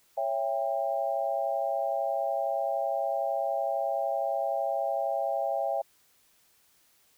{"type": "chord", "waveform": "sine", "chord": "C# diminished", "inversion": "none", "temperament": "just", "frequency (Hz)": [554.4, 665.2, 798.3], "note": ["C#5", "E5", "G5"], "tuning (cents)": [0, 16, 31], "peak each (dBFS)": [-32, -30, -31], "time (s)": [0.17, 5.82], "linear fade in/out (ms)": 10, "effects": ["white hiss -65 dBFS RMS until 7.17 s"]}